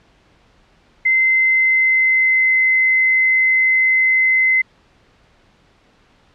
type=tone with pitch glide; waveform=sine; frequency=2069 to 2054 Hz; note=C7 to C7; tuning=-20 to -33 cents; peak=-11 dBFS; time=1.05-4.62 s; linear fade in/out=10 ms; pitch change=-13 cents; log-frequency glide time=1.17-2.59 s; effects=pink hiss -54 dBFS RMS until 6.34 s + low-pass 4000 Hz 12 dB/octave